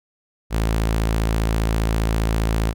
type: tone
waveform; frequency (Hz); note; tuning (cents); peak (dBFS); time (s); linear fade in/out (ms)
sawtooth; 55; A1; 0; -14; 0.5-2.74; 50
effects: none